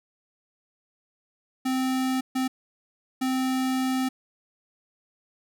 square tone bursts at uneven times, 259.9 Hz, C4, 11 cents flat, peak -24 dBFS, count 3, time 1.65-2.21 / 2.35-2.48 / 3.21-4.09 s, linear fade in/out 10 ms, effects none

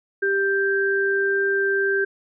sine tone pair together, 393.7 / 1574.8 Hz, G4 / G6, +8 / +8 cents, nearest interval 2 octaves, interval 2400 cents, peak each -21 dBFS, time 0.22-2.05 s, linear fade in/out 10 ms, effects none

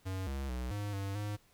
square tone with pitch steps, 94.4 / 68.1 / 62.1 / 102.8 / 98.4 / 103.9 Hz, F#2 / C#2 / B1 / G#2 / G2 / G#2, +35 / -30 / +10 / -17 / +7 / +1 cents, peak -36 dBFS, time 0.05-1.37 s, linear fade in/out 20 ms, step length 220 ms, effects pink hiss -67 dBFS RMS until 1.53 s

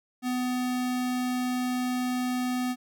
square tone, 250.5 Hz, B3, 25 cents sharp, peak -27 dBFS, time 0.22-2.76 s, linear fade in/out 50 ms, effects none

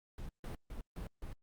brown noise bursts, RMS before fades -43 dBFS, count 5, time 0.18-1.33 s, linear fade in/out 2 ms, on 110 ms, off 150 ms, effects Opus 48 kbps

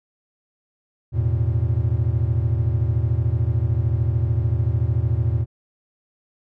triangle chord, E suspended fourth, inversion none, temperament equal, 82.41 / 110 / 123.47 Hz, E2 / A2 / B2, 0 / 0 / 0 cents, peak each -21 / -19 / -21 dBFS, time 1.12-5.46 s, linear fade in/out 50 ms, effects none

